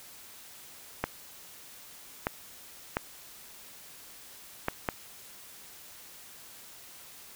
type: clicks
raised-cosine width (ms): 0.5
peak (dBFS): -12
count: 5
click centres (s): 1.04 / 2.269 / 2.969 / 4.684 / 4.888
effects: white hiss -50 dBFS RMS until 7.35 s